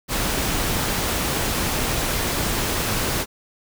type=noise; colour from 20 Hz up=pink; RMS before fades=-23 dBFS; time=0.08-3.26 s; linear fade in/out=50 ms; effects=none